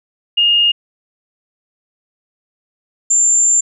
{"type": "tone pair in turn", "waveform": "sine", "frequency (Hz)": [2841, 7263], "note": ["F7", "A#8"], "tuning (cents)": [29, -46], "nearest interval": "octave + major third", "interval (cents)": 1625, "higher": "second", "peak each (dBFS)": -9, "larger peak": "neither", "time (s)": [[0.37, 0.72], [3.1, 3.61]], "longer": "second", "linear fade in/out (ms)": 10, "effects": []}